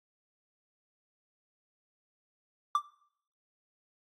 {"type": "tone with exponential decay", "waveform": "triangle", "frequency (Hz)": 1174.7, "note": "D6", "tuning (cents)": 0, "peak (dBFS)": -18, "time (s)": [2.75, 2.85], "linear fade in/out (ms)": 2, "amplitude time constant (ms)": 20, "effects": ["noise-tail reverb RT60 0.6 s tail -18 dB re dry", "AAC 48 kbps"]}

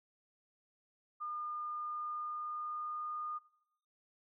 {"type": "tone with pitch glide", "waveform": "sine", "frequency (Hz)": [1212, 1221.8], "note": ["D#6", "D#6"], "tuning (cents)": [-46, -32], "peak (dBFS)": -38, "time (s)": [1.2, 3.39], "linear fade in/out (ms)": 20, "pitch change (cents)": 14, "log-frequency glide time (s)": [1.67, 3.05], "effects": ["noise-tail reverb RT60 0.8 s tail -19 dB re dry"]}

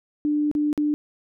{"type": "tone with dropouts", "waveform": "sine", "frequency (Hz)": 297.2, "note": "D4", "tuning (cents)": 21, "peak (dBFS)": -19, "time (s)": [0.25, 0.94], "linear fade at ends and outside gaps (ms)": 0, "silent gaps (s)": [[0.514, 0.551], [0.729, 0.777]], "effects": []}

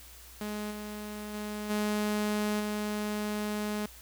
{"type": "tone with level steps", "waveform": "sawtooth", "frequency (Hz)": 210, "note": "G#3", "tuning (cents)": 19, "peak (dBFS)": [-30, -34, -31, -24, -27], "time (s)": [0.41, 3.86], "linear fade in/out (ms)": 2, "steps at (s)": [0.7, 1.33, 1.69, 2.59], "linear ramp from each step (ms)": 20, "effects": ["added 60 Hz sine -53 dBFS peak until 4.01 s", "white hiss -52 dBFS RMS until 4.01 s"]}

